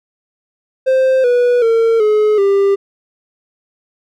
triangle tone with pitch steps, 523.3 / 488.3 / 455.6 / 425.1 / 396.6 Hz, C5 / B4 / A#4 / G#4 / G4, 0 / -20 / -40 / +40 / +20 cents, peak -7 dBFS, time 0.86-2.76 s, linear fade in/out 20 ms, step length 380 ms, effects none

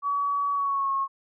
sine tone with pitch glide, 1135 to 1089.4 Hz, C#6 to C#6, +41 to -30 cents, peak -23 dBFS, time 0.02-1.08 s, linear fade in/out 50 ms, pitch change -71 cents, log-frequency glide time 0.52-0.92 s, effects none

